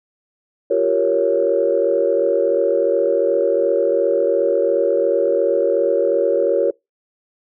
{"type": "chord", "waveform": "sine", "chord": "G half-diminished seventh", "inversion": "third", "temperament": "equal", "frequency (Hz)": [349.2, 392, 466.2, 554.4], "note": ["F4", "G4", "Bb4", "Db5"], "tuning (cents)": [0, 0, 0, 0], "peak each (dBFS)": [-22, -21, -18, -17], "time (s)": [0.7, 6.71], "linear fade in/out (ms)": 10, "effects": ["noise-tail reverb RT60 0.2 s tail -25 dB re dry", "tanh soft clip ceiling -4 dBFS"]}